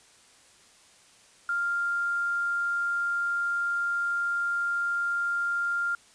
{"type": "tone with quantisation", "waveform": "sine", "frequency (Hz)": 1396.9, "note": "F6", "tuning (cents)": 0, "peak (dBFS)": -25, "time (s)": [1.49, 5.95], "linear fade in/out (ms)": 2, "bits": 8, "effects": ["white hiss -57 dBFS RMS until 6.14 s", "resampled to 22050 Hz"]}